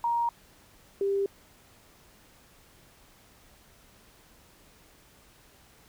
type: tone pair in turn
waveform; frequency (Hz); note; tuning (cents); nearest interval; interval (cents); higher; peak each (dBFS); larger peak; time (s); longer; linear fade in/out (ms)
sine; 940 / 395.9; A#5 / G4; +14 / +17; octave + minor third; 1497; first; -24; neither; 0.04-0.29 / 1.01-1.26; neither; 2
effects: pink hiss -58 dBFS RMS until 5.88 s